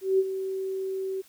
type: tone with ADSR envelope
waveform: sine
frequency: 382.3 Hz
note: G4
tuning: 43 cents flat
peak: -17 dBFS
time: 0.01-1.22 s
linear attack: 180 ms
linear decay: 43 ms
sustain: -11 dB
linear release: 18 ms
effects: white hiss -57 dBFS RMS until 1.28 s